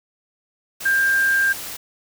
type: tone in noise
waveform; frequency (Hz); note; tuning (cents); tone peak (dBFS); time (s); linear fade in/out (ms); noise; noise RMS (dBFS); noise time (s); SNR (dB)
sine; 1593; G6; +27; -15; 0.85-1.53; 10; white; -32; 0.8-1.77; +14
effects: none